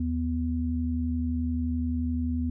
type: tone pair together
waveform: sine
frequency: 78.45 / 246.9 Hz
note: D#2 / B3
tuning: +15 / 0 cents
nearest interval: octave + minor sixth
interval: 1985 cents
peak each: -28 dBFS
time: 0-2.5 s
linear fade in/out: 5 ms
effects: none